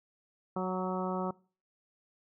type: harmonic tone with a mistuned harmonic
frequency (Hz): 185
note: F#3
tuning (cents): 0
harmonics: 1 / 2 / 3 / 4 / 5 / 6 / 7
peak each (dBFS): -34 / -37 / -39 / -40 / -41 / -42 / -42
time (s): 0.56-1.31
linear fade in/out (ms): 5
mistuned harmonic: 6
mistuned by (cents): +22
effects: noise-tail reverb RT60 0.4 s tail -23 dB re dry